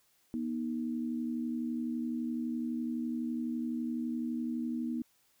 sine tone pair together, 240.6 / 312.5 Hz, B3 / D#4, -45 / +8 cents, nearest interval perfect fourth, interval 453 cents, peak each -33 / -38 dBFS, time 0.34-5.02 s, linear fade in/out 0 ms, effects white hiss -70 dBFS RMS until 5.4 s

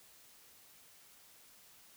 silence, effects white hiss -61 dBFS RMS until 1.96 s

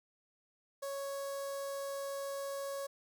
sawtooth tone with notch filter, 554.4 Hz, C#5, in tune, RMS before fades -40 dBFS, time 0.82-2.87 s, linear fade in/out 10 ms, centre 2500 Hz, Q 0.62, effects none

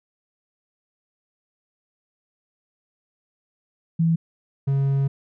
sine / triangle tone pair in turn, 164.81 / 137.58 Hz, E3 / C#3, 0 / -13 cents, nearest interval minor third, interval 313 cents, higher first, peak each -16 / -16 dBFS, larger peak neither, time 3.99-4.16 / 4.67-5.08 s, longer second, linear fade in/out 10 ms, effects none

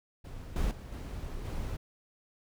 brown noise with level steps, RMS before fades -43 / -30 / -43 / -39 / -36 dBFS, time 0.24-1.77 s, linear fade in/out 10 ms, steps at 0.56 / 0.71 / 0.92 / 1.45 s, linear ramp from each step 2 ms, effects none

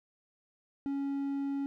triangle tone, 278.1 Hz, C#4, 6 cents sharp, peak -29 dBFS, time 0.86-1.66 s, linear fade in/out 0 ms, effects none

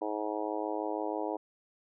harmonic tone, 106.2 Hz, G#2, 39 cents sharp, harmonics 3 / 4 / 5 / 6 / 7 / 8 / 9, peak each -37 / -38 / -39 / -40 / -40 / -41 / -42 dBFS, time 0.01-1.37 s, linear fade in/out 10 ms, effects none

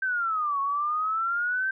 sine exponential two-way sweep, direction down then up, 1568 to 1100 to 1568 Hz, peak -24 dBFS, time 0.02-1.71 s, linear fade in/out 5 ms, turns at 0.6 s, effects none

